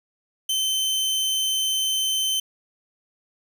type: tone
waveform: sawtooth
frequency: 3082 Hz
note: G7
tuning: 30 cents flat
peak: -18 dBFS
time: 0.49-2.4 s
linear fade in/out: 5 ms
effects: none